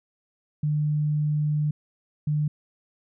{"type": "tone bursts at uneven times", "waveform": "sine", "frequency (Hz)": 150, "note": "D3", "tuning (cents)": 37, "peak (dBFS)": -21, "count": 2, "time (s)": [[0.63, 1.71], [2.27, 2.48]], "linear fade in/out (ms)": 5, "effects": []}